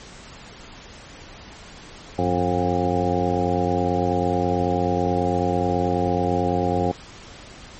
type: harmonic tone with a mistuned harmonic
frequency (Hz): 89.2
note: F2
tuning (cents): +37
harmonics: 1 / 2 / 3 / 4 / 5 / 6 / 8 / 9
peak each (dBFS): -27 / -27 / -27 / -27 / -27 / -27 / -27 / -27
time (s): 2.18-6.92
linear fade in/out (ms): 10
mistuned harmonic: 1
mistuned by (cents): +100
effects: pink hiss -42 dBFS RMS until 7.79 s + MP3 32 kbps